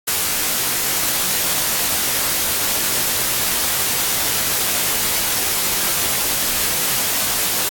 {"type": "noise with comb filter", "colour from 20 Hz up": "white", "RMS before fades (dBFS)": -19, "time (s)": [0.07, 7.69], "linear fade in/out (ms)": 10, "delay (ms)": 19, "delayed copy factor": -0.65, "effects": ["AAC 64 kbps"]}